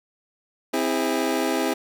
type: chord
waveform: 25% pulse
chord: C augmented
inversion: none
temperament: just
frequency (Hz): 261.6 / 327 / 408.8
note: C4 / E4 / G#4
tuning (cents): 0 / -14 / -27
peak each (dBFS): -22 / -22 / -23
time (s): 0.73-1.74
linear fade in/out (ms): 10
effects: none